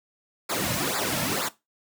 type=noise with flanger; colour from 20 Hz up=pink; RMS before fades=-27 dBFS; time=0.49-1.49 s; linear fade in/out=10 ms; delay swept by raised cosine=0.33 to 2.63 ms; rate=2.1 Hz; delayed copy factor=-0.95; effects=noise-tail reverb RT60 0.2 s tail -17 dB re dry + high-pass 100 Hz 12 dB/octave